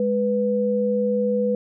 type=tone pair together; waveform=sine; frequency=207.7 / 494 Hz; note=G#3 / B4; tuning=0 / 0 cents; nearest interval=octave + minor third; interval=1500 cents; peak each=-23 / -20 dBFS; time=0-1.55 s; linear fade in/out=2 ms; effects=none